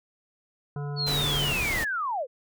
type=harmonic tone; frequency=144.3 Hz; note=D3; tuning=30 cents flat; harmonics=1 / 3 / 5 / 7 / 9 / 10; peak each=-30 / -40 / -44 / -47 / -49 / -50 dBFS; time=0.76-1.53 s; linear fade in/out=2 ms
type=linear sweep; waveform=sine; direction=down; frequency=4442 to 460 Hz; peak=-26 dBFS; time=0.96-2.27 s; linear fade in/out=50 ms
type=noise; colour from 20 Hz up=pink; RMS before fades=-31 dBFS; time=1.06-1.85 s; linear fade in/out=20 ms
effects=none